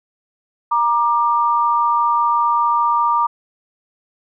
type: tone pair together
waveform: sine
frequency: 943 / 1188.1 Hz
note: A#5 / D6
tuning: +20 / +20 cents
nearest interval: major third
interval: 400 cents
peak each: -16 dBFS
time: 0.71-3.27 s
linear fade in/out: 10 ms
effects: none